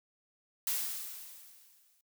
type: noise with exponential decay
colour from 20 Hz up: blue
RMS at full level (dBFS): -31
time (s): 0.67-2.01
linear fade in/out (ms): 2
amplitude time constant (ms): 290
effects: noise-tail reverb RT60 0.1 s tail -23 dB re dry